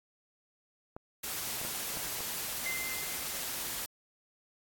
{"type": "clicks", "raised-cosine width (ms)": 1, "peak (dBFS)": -28, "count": 5, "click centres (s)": [0.965, 1.615, 1.65, 1.972, 2.206]}
{"type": "noise", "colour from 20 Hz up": "white", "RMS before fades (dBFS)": -37, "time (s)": [1.23, 3.86], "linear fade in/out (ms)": 10}
{"type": "tone with exponential decay", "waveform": "sine", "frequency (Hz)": 2076, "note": "C7", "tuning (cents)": -14, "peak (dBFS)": -32, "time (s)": [2.66, 3.77], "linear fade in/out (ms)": 1, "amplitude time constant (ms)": 240}
{"effects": ["AAC 64 kbps"]}